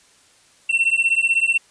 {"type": "beating tone pair", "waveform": "triangle", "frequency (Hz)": [2700, 2716], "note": ["E7", "F7"], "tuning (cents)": [41, -49], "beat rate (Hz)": 16, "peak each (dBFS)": -17, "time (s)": [0.69, 1.58], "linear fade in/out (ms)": 10, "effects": ["white hiss -54 dBFS RMS until 1.7 s", "resampled to 22050 Hz"]}